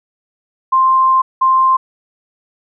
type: tone bursts at uneven times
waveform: sine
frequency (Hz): 1049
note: C6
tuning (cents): +4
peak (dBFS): -8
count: 2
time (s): 0.72-1.22 / 1.41-1.77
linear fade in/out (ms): 10
effects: none